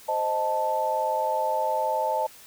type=chord; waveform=sine; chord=A diminished; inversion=first; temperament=equal; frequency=523.3 / 622.3 / 880 Hz; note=C5 / Eb5 / A5; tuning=0 / 0 / 0 cents; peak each=-30 / -28 / -25 dBFS; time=0.08-2.27 s; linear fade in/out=10 ms; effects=white hiss -49 dBFS RMS until 2.46 s